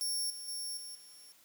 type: tone with level steps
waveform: 20% pulse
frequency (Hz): 5490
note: F8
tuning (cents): -31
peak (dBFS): -27 / -37 / -32 / -38 / -48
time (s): 0.01-1.32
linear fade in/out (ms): 0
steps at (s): 0.3 / 0.48 / 0.77 / 0.95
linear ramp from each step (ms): 2
effects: white hiss -63 dBFS RMS until 1.44 s + high-pass 150 Hz 12 dB/octave